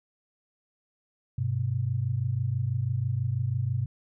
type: tone pair together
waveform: sine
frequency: 100.9 / 127.02 Hz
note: G#2 / B2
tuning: -49 / +49 cents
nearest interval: major third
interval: 398 cents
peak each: -29 / -27 dBFS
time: 1.38-3.86 s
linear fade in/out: 5 ms
effects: none